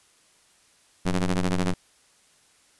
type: ring-modulated tone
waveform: sawtooth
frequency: 92.5 Hz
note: F#2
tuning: in tune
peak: -15 dBFS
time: 1.05-1.74 s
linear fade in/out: 10 ms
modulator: 85.8 Hz
effects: white hiss -60 dBFS RMS until 2.79 s + resampled to 24000 Hz